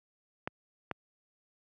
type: clicks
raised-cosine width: 0.5 ms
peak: -18 dBFS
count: 2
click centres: 0.475 / 0.913 s
effects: high-pass 100 Hz 12 dB/octave